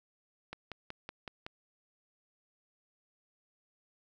click train, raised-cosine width 0.3 ms, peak -25 dBFS, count 6, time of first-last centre 0.53-1.465 s, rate 5.35 Hz, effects none

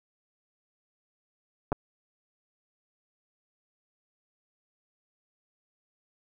clicks, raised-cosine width 1 ms, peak -14 dBFS, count 2, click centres 1.72 / 1.727 s, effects none

